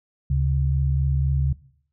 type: tone pair together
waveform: sine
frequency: 72.04 / 136 Hz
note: D2 / C#3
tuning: -33 / -33 cents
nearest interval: major seventh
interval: 1100 cents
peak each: -21 dBFS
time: 0.3-1.53 s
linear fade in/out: 5 ms
effects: noise-tail reverb RT60 0.6 s tail -20 dB re dry